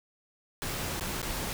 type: noise with dropouts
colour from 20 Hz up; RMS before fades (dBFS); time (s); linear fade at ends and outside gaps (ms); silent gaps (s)
pink; -34; 0.62-1.53; 0; 0.997-1.009 / 1.217-1.228
effects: none